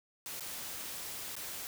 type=noise with dropouts; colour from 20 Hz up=white; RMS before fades=-42 dBFS; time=0.26-1.67 s; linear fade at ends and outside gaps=0 ms; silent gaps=0.397-0.407 / 1.354-1.365 s; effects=none